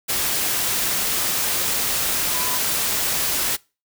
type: tone in noise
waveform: sine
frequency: 1000 Hz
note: B5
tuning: 21 cents sharp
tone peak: -31 dBFS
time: 2.33-2.59 s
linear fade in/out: 20 ms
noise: white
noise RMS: -22 dBFS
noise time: 0.08-3.57 s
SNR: -12 dB
effects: noise-tail reverb RT60 0.3 s tail -24 dB re dry